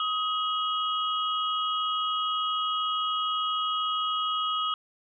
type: tone cluster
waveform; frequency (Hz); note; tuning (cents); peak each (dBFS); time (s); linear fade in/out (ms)
sine; 1259 / 2904 / 3274; D#6 / F#7 / G#7; +20 / -33 / -25; -27 / -33 / -33; 0-4.74; 2
effects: none